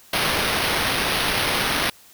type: noise with sample-and-hold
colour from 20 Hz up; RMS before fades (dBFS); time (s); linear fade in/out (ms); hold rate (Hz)
white; -22; 0.13-1.9; 5; 7350
effects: white hiss -50 dBFS RMS until 2.13 s